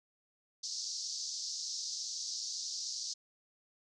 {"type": "band-pass noise", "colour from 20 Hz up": "pink", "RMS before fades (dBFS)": -40, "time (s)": [0.63, 3.14], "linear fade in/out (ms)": 10, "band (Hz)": [4500, 6400], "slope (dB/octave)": 48, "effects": []}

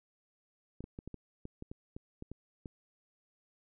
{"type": "clicks", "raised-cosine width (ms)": 3, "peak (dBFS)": -30, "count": 12, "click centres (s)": [0.806, 0.841, 0.989, 1.076, 1.143, 1.454, 1.624, 1.715, 1.965, 2.224, 2.316, 2.658], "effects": []}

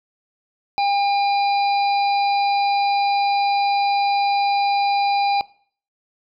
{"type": "harmonic tone", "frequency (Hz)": 804, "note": "G5", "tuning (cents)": 44, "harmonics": [1, 3, 5, 6], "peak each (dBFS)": [-17, -27, -31, -33], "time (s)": [0.78, 5.41], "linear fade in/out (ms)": 0, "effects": ["noise-tail reverb RT60 0.5 s tail -20 dB re dry"]}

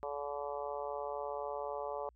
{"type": "harmonic tone", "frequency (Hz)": 143.9, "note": "D3", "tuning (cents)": -35, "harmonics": [3, 4, 5, 6, 7, 8], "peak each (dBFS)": [-43, -41, -45, -44, -47, -48], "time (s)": [0.03, 2.09], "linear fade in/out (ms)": 0, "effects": ["added 59 Hz sine -63 dBFS peak until 2.15 s"]}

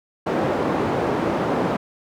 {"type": "band-pass noise", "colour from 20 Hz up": "white", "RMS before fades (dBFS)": -22, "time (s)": [0.26, 1.77], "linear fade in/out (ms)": 10, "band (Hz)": [140, 640], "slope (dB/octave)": 12, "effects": []}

